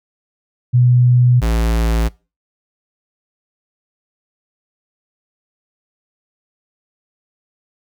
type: tone pair in turn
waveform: sine / square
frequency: 123.47 / 56.35 Hz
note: B2 / A1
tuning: 0 / +42 cents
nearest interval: octave + major second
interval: 1358 cents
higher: first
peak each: -8 / -14 dBFS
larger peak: first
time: 0.73-1.41 / 1.41-2.09 s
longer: neither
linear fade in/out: 20 ms
effects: noise-tail reverb RT60 0.3 s tail -22 dB re dry